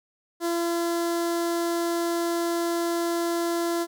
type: tone with notch filter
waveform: sawtooth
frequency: 340 Hz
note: F4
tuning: 46 cents flat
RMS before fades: -26 dBFS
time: 0.4-3.87 s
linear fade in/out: 50 ms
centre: 2500 Hz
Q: 1.4
effects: none